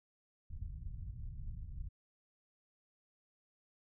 pink low-pass noise, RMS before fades -44 dBFS, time 0.5-1.89 s, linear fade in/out 10 ms, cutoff 120 Hz, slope 24 dB/octave, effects none

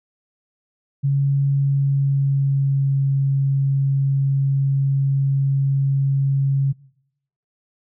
sine tone with pitch glide, 139.1 to 137.26 Hz, C#3 to C#3, +6 to -17 cents, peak -15 dBFS, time 1.03-6.73 s, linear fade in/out 20 ms, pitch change -23 cents, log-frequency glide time 1.51-3.03 s, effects noise-tail reverb RT60 0.8 s tail -23 dB re dry

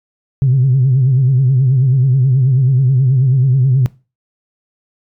sine tone with vibrato, 130.81 Hz, C3, in tune, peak -7 dBFS, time 0.42-3.86 s, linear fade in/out 0 ms, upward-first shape sine, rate 9.3 Hz, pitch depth 100 cents each way, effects noise-tail reverb RT60 0.3 s tail -21 dB re dry + tanh soft clip ceiling -4 dBFS

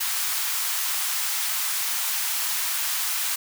white high-pass noise, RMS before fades -26 dBFS, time 0-3.36 s, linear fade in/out 10 ms, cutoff 850 Hz, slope 24 dB/octave, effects none

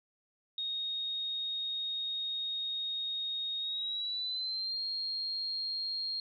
sine tone with pitch glide, 3729 to 4234 Hz, A#7 to C8, 0 to +20 cents, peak -33 dBFS, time 0.58-6.2 s, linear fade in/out 2 ms, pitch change +220 cents, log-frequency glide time 3.59-4.82 s, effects none

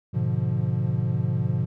triangle chord, G# diminished seventh, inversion none, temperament equal, 103.83 / 123.47 / 146.83 / 174.61 Hz, G#2 / B2 / D3 / F3, 0 / 0 / 0 / 0 cents, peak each -26 / -23 / -27 / -27 dBFS, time 0.13-1.66 s, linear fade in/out 20 ms, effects none

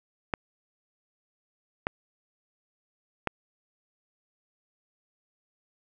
clicks, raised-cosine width 0.5 ms, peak -11 dBFS, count 3, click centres 0.338 / 1.869 / 3.273 s, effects none

